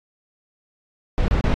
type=noise bursts; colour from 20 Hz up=brown; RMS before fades=-18 dBFS; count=3; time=1.18-1.54 s; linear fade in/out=0 ms; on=100 ms; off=30 ms; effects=low-pass 4000 Hz 12 dB/octave + AAC 32 kbps